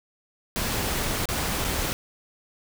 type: noise with dropouts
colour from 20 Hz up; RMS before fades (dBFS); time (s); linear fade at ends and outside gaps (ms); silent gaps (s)
pink; -27; 0.56-1.93; 0; 1.255-1.288 / 1.643-1.647
effects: none